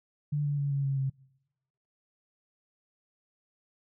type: tone with pitch steps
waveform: sine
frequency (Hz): 146.83 / 144.31 / 141.83 / 139.39 / 137 / 134.64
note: D3 / D3 / C#3 / C#3 / C#3 / C3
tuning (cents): 0 / -30 / +40 / +10 / -20 / +50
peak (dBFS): -26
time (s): 0.32-1.1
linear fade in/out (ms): 10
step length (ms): 130
effects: noise-tail reverb RT60 1.0 s tail -25 dB re dry